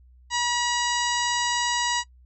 harmonic tone, 963 Hz, B5, 44 cents flat, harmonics 1 / 2 / 3 / 4 / 5 / 6 / 7 / 8, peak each -26 / -29 / -31 / -32 / -33 / -34 / -34 / -35 dBFS, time 0.3-2.04 s, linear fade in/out 50 ms, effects noise-tail reverb RT60 0.1 s tail -23 dB re dry + added 62 Hz sine -50 dBFS peak until 2.25 s

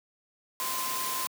sine tone in noise, 1037 Hz, C6, 16 cents flat, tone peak -34 dBFS, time 0.6-1.27 s, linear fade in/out 0 ms, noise white, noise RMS -33 dBFS, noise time 0.6-1.27 s, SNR -4 dB, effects high-pass 200 Hz 12 dB/octave

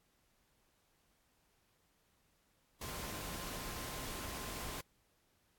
sine tone in noise, 1046.5 Hz, C6, in tune, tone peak -53 dBFS, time 2.81-4.81 s, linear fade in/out 5 ms, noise pink, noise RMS -44 dBFS, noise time 2.81-4.81 s, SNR -12 dB, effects pink hiss -75 dBFS RMS until 5.58 s + AAC 64 kbps

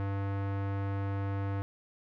square tone with low-pass filter, 98.8 Hz, G2, 14 cents sharp, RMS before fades -33 dBFS, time 0-1.62 s, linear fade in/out 0 ms, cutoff 1600 Hz, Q 1, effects none

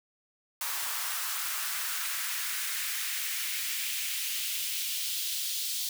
white noise with high-pass filter sweep, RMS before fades -33 dBFS, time 0.61-5.89 s, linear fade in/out 2 ms, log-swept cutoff 1000 to 3900 Hz, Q 1.8, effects none

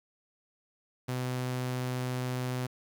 sawtooth tone, 126.5 Hz, B2, 42 cents sharp, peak -27 dBFS, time 1.08-2.67 s, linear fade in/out 10 ms, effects 10-bit

